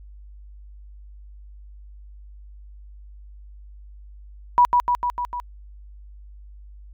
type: tone with echo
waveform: sine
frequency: 975 Hz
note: B5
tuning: 23 cents flat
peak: -10 dBFS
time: 4.58-4.65 s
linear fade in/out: 0 ms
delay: 150 ms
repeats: 5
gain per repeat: -3 dB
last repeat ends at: 5.4 s
effects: added 50 Hz sine -40 dBFS peak until 6.93 s + MP3 96 kbps